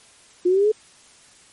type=exponential sweep; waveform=sine; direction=up; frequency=350.1 to 440 Hz; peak=-14 dBFS; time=0.45-0.72 s; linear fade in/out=10 ms; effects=white hiss -51 dBFS RMS until 1.52 s + MP3 48 kbps